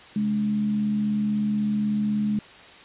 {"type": "tone with frequency modulation", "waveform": "sine", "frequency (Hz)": 210, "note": "G#3", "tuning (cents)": 19, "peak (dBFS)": -21, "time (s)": [0.16, 2.39], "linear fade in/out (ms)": 2, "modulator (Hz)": 76.2, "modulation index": 0.31, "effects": ["white hiss -46 dBFS RMS until 2.84 s", "resampled to 8000 Hz"]}